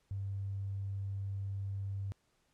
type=tone with tanh clipping; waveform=triangle; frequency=98.4 Hz; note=G2; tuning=7 cents sharp; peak=-35 dBFS; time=0.11-2.12 s; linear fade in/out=0 ms; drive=2 dB; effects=pink hiss -75 dBFS RMS until 2.53 s + low-pass 10000 Hz 12 dB/octave